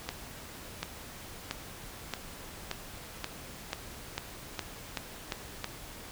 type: accelerating click train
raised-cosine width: 0.2 ms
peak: -15 dBFS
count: 12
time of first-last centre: 0.09-5.643 s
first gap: 740 ms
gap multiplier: 0.92
effects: pink hiss -46 dBFS RMS until 6.11 s